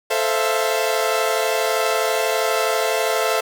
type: chord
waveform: sawtooth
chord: F major seventh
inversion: first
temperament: equal with one note detuned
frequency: 440 / 523.3 / 659.3 / 691.6 Hz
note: A4 / C5 / E5 / F5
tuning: 0 / 0 / 0 / -17 cents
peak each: -19 / -20 / -19 / -22 dBFS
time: 0.1-3.41 s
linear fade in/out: 10 ms
effects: none